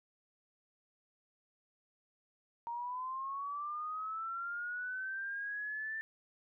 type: linear sweep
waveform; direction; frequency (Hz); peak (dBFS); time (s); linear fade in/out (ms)
sine; up; 930 to 1783; -37; 2.67-6.01; 0
effects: none